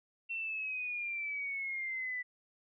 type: exponential sweep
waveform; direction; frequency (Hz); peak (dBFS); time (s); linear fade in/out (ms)
sine; down; 2717 to 1975.5; -35; 0.29-2.23; 20
effects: none